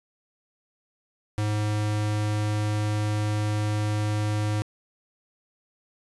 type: tone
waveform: square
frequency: 105.6 Hz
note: G#2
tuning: 29 cents sharp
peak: -24 dBFS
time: 1.38-4.62 s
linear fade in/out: 0 ms
effects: resampled to 24000 Hz + 10-bit